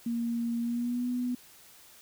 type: tone with pitch glide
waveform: sine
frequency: 234 to 246.9 Hz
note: A#3 to B3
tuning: +7 to 0 cents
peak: -28 dBFS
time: 0.06-1.35 s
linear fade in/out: 5 ms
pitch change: +93 cents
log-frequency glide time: 0.6-1.08 s
effects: white hiss -55 dBFS RMS until 2.01 s